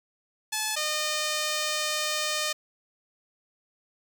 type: tone pair in turn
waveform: 5% pulse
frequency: 863 / 610.2 Hz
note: A5 / D#5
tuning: -34 / -34 cents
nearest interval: tritone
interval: 600 cents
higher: first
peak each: -15 dBFS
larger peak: neither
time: 0.52-0.76 / 0.76-2.53 s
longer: second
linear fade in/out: 10 ms
effects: none